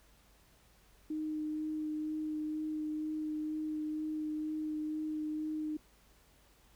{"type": "tone with vibrato", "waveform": "sine", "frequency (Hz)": 307.9, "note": "D#4", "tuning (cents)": -18, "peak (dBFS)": -34, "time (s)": [1.1, 5.77], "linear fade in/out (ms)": 5, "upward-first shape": "sine", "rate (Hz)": 2.1, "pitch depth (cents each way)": 11, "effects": ["added 50 Hz sine -66 dBFS peak until 6.75 s", "pink hiss -66 dBFS RMS until 6.75 s"]}